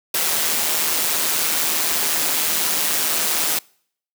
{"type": "noise with amplitude modulation", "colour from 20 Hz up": "white", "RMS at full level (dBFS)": -18, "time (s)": [0.14, 3.59], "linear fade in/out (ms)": 5, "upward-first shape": "sine", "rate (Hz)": 159, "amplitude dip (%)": 50, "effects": ["noise-tail reverb RT60 0.6 s tail -26 dB re dry", "high-pass 200 Hz 12 dB/octave"]}